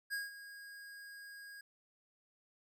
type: tone with ADSR envelope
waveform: square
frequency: 1636 Hz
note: G#6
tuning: 26 cents flat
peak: -36 dBFS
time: 0.1-1.61 s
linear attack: 33 ms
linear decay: 170 ms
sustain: -14 dB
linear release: 4 ms
effects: none